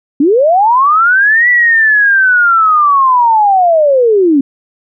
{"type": "linear two-way sweep", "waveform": "sine", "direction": "up then down", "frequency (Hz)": [262.7, 1972, 262.7], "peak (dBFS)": -5, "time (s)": [0.2, 4.41], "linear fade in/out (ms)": 5, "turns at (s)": 1.49, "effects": []}